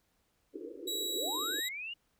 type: band-pass noise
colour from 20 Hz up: pink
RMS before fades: -44 dBFS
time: 0.53-1.61 s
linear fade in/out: 20 ms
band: 290 to 500 Hz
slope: 96 dB/octave
type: tone with pitch glide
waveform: sawtooth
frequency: 3880 to 3827 Hz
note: B7 to A#7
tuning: -31 to +45 cents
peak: -31 dBFS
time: 0.87-1.69 s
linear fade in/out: 10 ms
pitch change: -24 cents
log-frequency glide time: 1.28-1.36 s
type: linear sweep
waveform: sine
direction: up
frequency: 305.9 to 2900 Hz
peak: -38 dBFS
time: 1.15-1.94 s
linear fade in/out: 10 ms
effects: pink hiss -75 dBFS RMS until 2.19 s